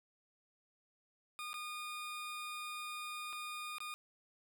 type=tone with dropouts; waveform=20% pulse; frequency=1222 Hz; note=D#6; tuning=32 cents flat; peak=-37 dBFS; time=1.39-3.94 s; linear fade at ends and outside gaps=0 ms; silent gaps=1.531-1.541 / 3.328-3.331 / 3.783-3.804 s; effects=none